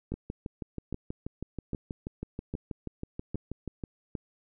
two click trains, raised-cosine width 3 ms, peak -22 / -21 dBFS, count 24 / 6, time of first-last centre 0.14-3.838 / 0.12-4.152 s, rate 6.22 / 1.24 Hz, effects none

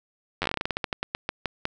slowing click train, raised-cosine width 0.3 ms, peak -10 dBFS, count 20, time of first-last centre 0.42-1.654 s, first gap 10 ms, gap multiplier 1.18, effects none

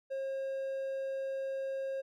triangle tone, 538 Hz, C5, 48 cents sharp, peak -32 dBFS, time 0.1-2.02 s, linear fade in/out 20 ms, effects none

